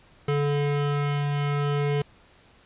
square tone pair together, 144.4 / 432.7 Hz, D3 / A4, -29 / -29 cents, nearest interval octave + perfect fifth, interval 1900 cents, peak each -24 / -30 dBFS, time 0.28-2.02 s, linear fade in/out 5 ms, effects pink hiss -56 dBFS RMS until 2.65 s + resampled to 8000 Hz

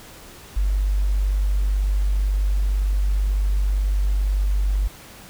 sine tone, 49 Hz, G1, in tune, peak -17 dBFS, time 0.56-4.88 s, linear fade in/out 10 ms, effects pink hiss -43 dBFS RMS until 5.29 s

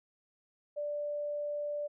sine tone, 587.3 Hz, D5, in tune, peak -33 dBFS, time 0.76-1.88 s, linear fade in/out 20 ms, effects none

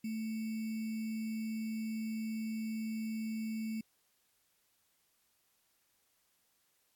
sine tone with sample-and-hold, 220.6 Hz, A3, 5 cents sharp, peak -35 dBFS, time 0.04-3.81 s, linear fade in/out 5 ms, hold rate 2450 Hz, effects white hiss -75 dBFS RMS until 6.95 s + AAC 64 kbps

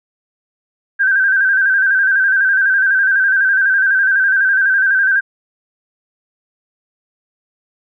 sine tone with vibrato, 1568 Hz, G6, in tune, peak -10 dBFS, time 0.99-5.21 s, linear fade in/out 20 ms, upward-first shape square, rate 12 Hz, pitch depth 47 cents each way, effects none

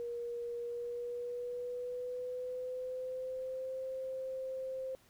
sine tone with pitch glide, 475 to 524 Hz, A#4 to C5, +33 to +2 cents, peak -37 dBFS, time 0-4.95 s, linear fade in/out 0 ms, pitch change +169 cents, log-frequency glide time 0.6-3.83 s, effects pink hiss -66 dBFS RMS until 5.09 s

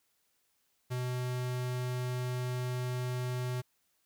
square tone, 125.3 Hz, B2, 25 cents sharp, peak -33 dBFS, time 0.9-3.62 s, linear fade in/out 20 ms, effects white hiss -75 dBFS RMS until 4.05 s

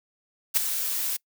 blue noise with ADSR envelope, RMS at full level -18 dBFS, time 0.54-1.17 s, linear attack 30 ms, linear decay 8 ms, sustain -10 dB, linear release 10 ms, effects noise-tail reverb RT60 0.1 s tail -25 dB re dry

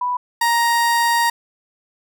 sine / 30% pulse tone pair in turn, 987.8 / 936.7 Hz, B5 / A#5, 0 / +8 cents, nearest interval minor second, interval 92 cents, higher first, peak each -18 / -12 dBFS, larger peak second, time 0.01-0.17 / 0.41-1.3 s, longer second, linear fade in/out 5 ms, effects none

